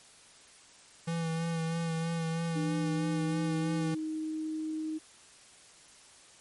square tone with vibrato, 164.9 Hz, E3, 1 cent sharp, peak -31 dBFS, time 1.07-3.95 s, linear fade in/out 10 ms, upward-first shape sine, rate 3.1 Hz, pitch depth 26 cents each way
sine tone with pitch glide, 300 to 313.3 Hz, D4 to D#4, +37 to +12 cents, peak -32 dBFS, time 2.55-4.99 s, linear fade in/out 20 ms, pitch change +75 cents, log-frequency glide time 2.7-3.56 s
effects white hiss -56 dBFS RMS until 6.4 s + MP3 48 kbps

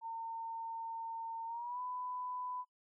sine tone with pitch glide, 910 to 998.1 Hz, A#5 to B5, -42 to +18 cents, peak -39 dBFS, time 0.01-2.65 s, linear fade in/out 50 ms, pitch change +160 cents, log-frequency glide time 1.46-1.8 s, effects noise-tail reverb RT60 0.1 s tail -22 dB re dry

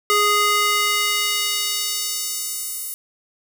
square tone with high-pass filter sweep, 414.3 Hz, G#4, 4 cents flat, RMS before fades -21 dBFS, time 0.1-2.94 s, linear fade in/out 0 ms, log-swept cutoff 830 to 11000 Hz, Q 0.99, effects none

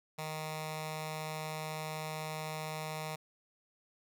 10% pulse tone with notch filter, 155.9 Hz, D#3, 4 cents sharp, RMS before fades -40 dBFS, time 0.18-3.16 s, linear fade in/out 10 ms, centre 330 Hz, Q 0.8, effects none

